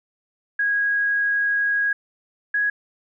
sine tone pair in turn, 1648 / 1665.2 Hz, G#6 / G#6, -14 / +4 cents, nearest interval unison, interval 18 cents, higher second, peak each -18 dBFS, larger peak neither, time 0.59-1.93 / 2.54-2.7 s, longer first, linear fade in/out 5 ms, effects none

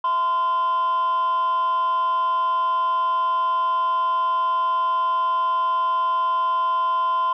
sine tone with frequency modulation, 1028 Hz, C6, 31 cents flat, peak -16 dBFS, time 0.04-7.33 s, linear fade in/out 5 ms, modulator 368 Hz, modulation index 0.23, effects tanh soft clip ceiling -17 dBFS

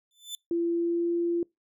sawtooth tone with exponential growth, 3520 Hz, A7, in tune, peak -28 dBFS, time 0.11-0.35 s, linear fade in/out 1 ms, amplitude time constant 51 ms
sine tone with pitch glide, 339.6 to 342.6 Hz, F4 to F4, -48 to -33 cents, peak -24 dBFS, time 0.51-1.43 s, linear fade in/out 2 ms, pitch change +15 cents, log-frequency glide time 0.72-1.12 s
effects noise-tail reverb RT60 0.2 s tail -26 dB re dry

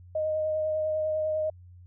sine tone with vibrato, 621 Hz, D#5, 3 cents flat, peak -25 dBFS, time 0.15-1.5 s, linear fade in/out 5 ms, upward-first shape sine, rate 10 Hz, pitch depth 13 cents each way, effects added 89 Hz sine -47 dBFS peak until 1.86 s

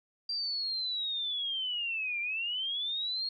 sine linear two-way sweep, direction down then up, 4743 to 2349 to 4308 Hz, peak -31 dBFS, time 0.29-3.29 s, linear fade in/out 5 ms, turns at 2.2 s, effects none

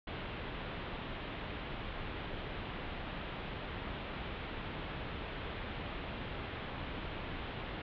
pink low-pass noise, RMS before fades -42 dBFS, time 0.07-7.82 s, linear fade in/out 5 ms, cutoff 3600 Hz, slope 48 dB/octave, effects none

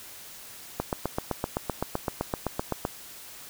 click train, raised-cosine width 1 ms, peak -12 dBFS, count 17, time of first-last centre 0.8-2.851 s, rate 7.8 Hz, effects white hiss -45 dBFS RMS until 3.49 s

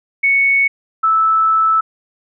sine tone pair in turn, 2217 / 1312.2 Hz, C#7 / E6, 0 / -8 cents, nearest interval major sixth, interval 908 cents, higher first, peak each -10 dBFS, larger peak neither, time 0.23-0.68 / 1.03-1.81 s, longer second, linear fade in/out 10 ms, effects none

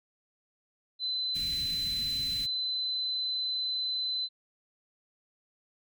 sine tone, 4035 Hz, B7, 36 cents sharp, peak -29 dBFS, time 0.99-4.29 s, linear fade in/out 50 ms
pink band-stop noise, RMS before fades -42 dBFS, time 1.34-2.47 s, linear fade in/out 20 ms, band 280 to 2100 Hz, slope 24 dB/octave
effects none

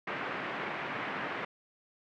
white band-pass noise, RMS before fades -37 dBFS, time 0.07-1.45 s, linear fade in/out 5 ms, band 130 to 2200 Hz, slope 24 dB/octave, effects none

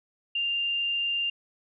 sine tone with frequency modulation, 2794 Hz, F7, in tune, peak -25 dBFS, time 0.35-1.3 s, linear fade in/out 5 ms, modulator 27.8 Hz, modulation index 0.51, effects none

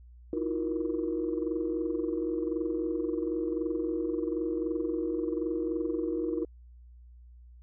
sine tone cluster, 315.6 / 336.6 / 359.4 / 471.1 Hz, D#4 / E4 / F4 / A#4, +25 / +36 / +50 / +18 cents, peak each -32 / -34 / -34 / -34 dBFS, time 0.33-6.45 s, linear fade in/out 2 ms, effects tanh soft clip ceiling -20 dBFS + added 60 Hz sine -49 dBFS peak until 7.62 s

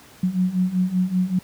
sine beating tone pair, 180.4 / 185.6 Hz, F#3 / F#3, -44 / +6 cents, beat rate 5.2 Hz, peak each -23 / -20 dBFS, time 0.23-1.39 s, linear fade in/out 5 ms, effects pink hiss -48 dBFS RMS until 1.43 s + high-pass 60 Hz 12 dB/octave

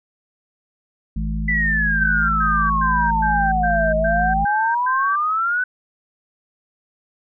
harmonic tone, 53.6 Hz, A1, 45 cents flat, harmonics 1 / 3 / 4, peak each -22 / -27 / -28 dBFS, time 1.16-4.45 s, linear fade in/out 5 ms
sine exponential two-way sweep, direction down then up, 2000 to 622.3 to 1513 Hz, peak -17 dBFS, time 1.48-5.64 s, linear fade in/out 5 ms, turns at 3.95 s
sine tone bursts, 1568 Hz, G6, in tune, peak -21 dBFS, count 8, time 1.99-5.16 s, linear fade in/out 10 ms, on 300 ms, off 110 ms
effects none

